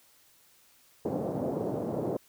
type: band-pass noise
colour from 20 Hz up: white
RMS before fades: -32 dBFS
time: 1.05-2.17 s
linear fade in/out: 5 ms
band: 120 to 590 Hz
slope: 24 dB/octave
effects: white hiss -62 dBFS RMS until 2.28 s